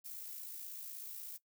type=noise with amplitude modulation; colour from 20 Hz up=violet; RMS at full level=-45 dBFS; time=0.04-1.38 s; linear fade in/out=20 ms; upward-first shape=sine; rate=56.3 Hz; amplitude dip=40%; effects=noise-tail reverb RT60 0.1 s tail -17 dB re dry